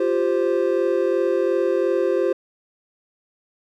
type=chord; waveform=triangle; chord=F suspended second; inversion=none; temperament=equal; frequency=349.2 / 392 / 523.3 Hz; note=F4 / G4 / C5; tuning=0 / 0 / 0 cents; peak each=-20 dBFS; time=0-2.33 s; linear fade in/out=5 ms; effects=none